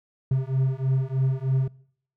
triangle beating tone pair, 130.81 / 134.01 Hz, C3 / C3, 0 / +42 cents, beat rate 3.2 Hz, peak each -22 dBFS, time 0.31-1.68 s, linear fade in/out 5 ms, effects noise-tail reverb RT60 0.6 s tail -22 dB re dry

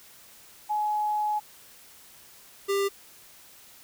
sine / square tone pair in turn, 844 / 396.9 Hz, G#5 / G4, +28 / +22 cents, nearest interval octave + minor second, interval 1306 cents, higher first, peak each -24 dBFS, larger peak neither, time 0.69-1.4 / 2.68-2.89 s, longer first, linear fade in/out 20 ms, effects white hiss -52 dBFS RMS until 3.83 s

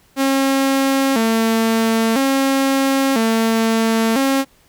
sawtooth tone with vibrato, 246.9 Hz, B3, in tune, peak -10 dBFS, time 0.16-4.45 s, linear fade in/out 50 ms, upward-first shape square, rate 0.5 Hz, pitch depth 160 cents each way, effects pink hiss -54 dBFS RMS until 4.68 s

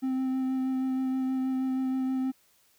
triangle tone with vibrato, 261.2 Hz, C4, 3 cents flat, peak -24 dBFS, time 0.02-2.32 s, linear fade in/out 20 ms, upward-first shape sine, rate 6.3 Hz, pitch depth 12 cents each way, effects white hiss -65 dBFS RMS until 2.78 s

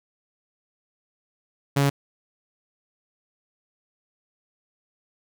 sawtooth tone, 140.3 Hz, C#3, 21 cents sharp, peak -14 dBFS, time 1.76-1.9 s, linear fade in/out 10 ms, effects none

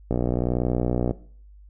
click train, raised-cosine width 2 ms, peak -10 dBFS, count 62, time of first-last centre 0.11-1.11 s, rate 61 Hz, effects noise-tail reverb RT60 0.5 s tail -18 dB re dry + added 50 Hz sine -45 dBFS peak until 1.69 s

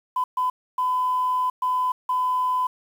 sine tone bursts at uneven times, 1008 Hz, B5, 35 cents sharp, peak -19 dBFS, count 5, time 0.16-0.24 / 0.37-0.5 / 0.78-1.5 / 1.62-1.92 / 2.09-2.67 s, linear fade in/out 5 ms, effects tanh soft clip ceiling -15 dBFS + 8-bit

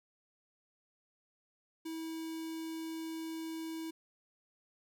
square tone with notch filter, 323.4 Hz, E4, 33 cents flat, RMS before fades -41 dBFS, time 1.85-3.91 s, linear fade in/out 10 ms, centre 1300 Hz, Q 1.1, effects none

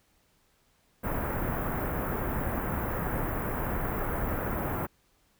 pink band-stop noise, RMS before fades -31 dBFS, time 1.03-4.87 s, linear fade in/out 20 ms, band 1700 to 15000 Hz, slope 24 dB/octave, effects pink hiss -68 dBFS RMS until 5.39 s

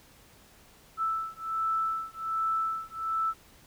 sine beating tone pair, 1318.5 / 1319.8 Hz, E6 / E6, 0 / +2 cents, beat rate 1.3 Hz, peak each -31 dBFS, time 0.97-3.34 s, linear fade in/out 50 ms, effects pink hiss -57 dBFS RMS until 3.66 s

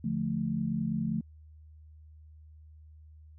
sine chord, D minor, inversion none, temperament equal with one note detuned, 144.98 / 174.61 / 220 Hz, D3 / F3 / A3, -22 / 0 / 0 cents, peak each -35 / -33 / -31 dBFS, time 0.04-1.21 s, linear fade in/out 5 ms, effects added 77 Hz sine -50 dBFS peak until 3.38 s

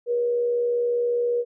sine tone with frequency modulation, 480.1 Hz, B4, 49 cents flat, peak -20 dBFS, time 0.06-1.45 s, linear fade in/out 50 ms, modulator 74.8 Hz, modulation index 0.21, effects none

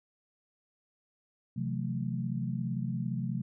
sine chord, F# half-diminished seventh, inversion second, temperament equal with one note detuned, 130.81 / 164.81 / 182.03 / 220 Hz, C3 / E3 / F#3 / A3, 0 / 0 / -28 / 0 cents, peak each -34 / -39 / -36 / -37 dBFS, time 1.56-3.42 s, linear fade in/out 10 ms, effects none

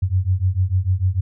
sine beating tone pair, 89.9 / 96.6 Hz, F#2 / G2, -49 / -25 cents, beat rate 6.7 Hz, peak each -19 dBFS, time 0.02-1.21 s, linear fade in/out 10 ms, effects none

